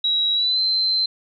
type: tone with pitch glide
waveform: sine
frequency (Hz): 3866 to 4096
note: B7 to C8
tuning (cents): -38 to -38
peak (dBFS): -17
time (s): 0.04-1.06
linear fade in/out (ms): 5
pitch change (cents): +100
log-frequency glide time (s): 0.34-0.6
effects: none